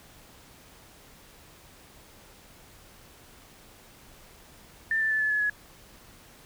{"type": "tone with pitch steps", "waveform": "sine", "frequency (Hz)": [1787, 1766.5, 1746.2, 1726.1, 1706.3, 1686.7], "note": ["A6", "A6", "A6", "A6", "G#6", "G#6"], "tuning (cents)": [26, 6, -14, -34, 46, 26], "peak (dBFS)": -23, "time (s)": [4.91, 5.498], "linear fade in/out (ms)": 2, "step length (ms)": 98, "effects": ["pink hiss -53 dBFS RMS until 6.45 s"]}